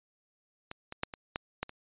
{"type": "clicks", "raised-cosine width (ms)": 0.3, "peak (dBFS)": [-24, -25, -14, -25, -15, -16, -29], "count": 7, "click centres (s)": [0.714, 0.924, 1.034, 1.138, 1.359, 1.63, 1.694], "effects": ["resampled to 8000 Hz"]}